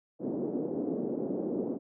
pink band-pass noise, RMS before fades -33 dBFS, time 0.19-1.79 s, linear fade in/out 50 ms, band 220 to 470 Hz, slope 24 dB/octave, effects none

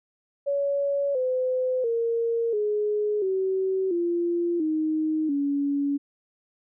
sine tone with pitch steps, 563 / 510.3 / 462.6 / 419.3 / 380.1 / 344.6 / 312.3 / 283.1 Hz, C#5 / C5 / A#4 / G#4 / F#4 / F4 / D#4 / C#4, +27 / -43 / -13 / +17 / +47 / -23 / +7 / +37 cents, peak -22 dBFS, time 0.46-5.98 s, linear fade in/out 20 ms, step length 690 ms, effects none

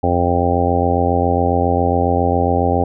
harmonic tone, 87.31 Hz, F2, in tune, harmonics 1 / 2 / 3 / 4 / 5 / 6 / 7 / 8 / 9, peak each -19 / -25 / -21 / -25 / -22 / -22 / -24 / -25 / -19 dBFS, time 0.03-2.84 s, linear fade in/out 5 ms, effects none

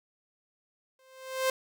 sawtooth tone with exponential growth, 523.3 Hz, C5, in tune, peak -19 dBFS, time 0.99-1.5 s, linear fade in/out 2 ms, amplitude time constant 110 ms, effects none

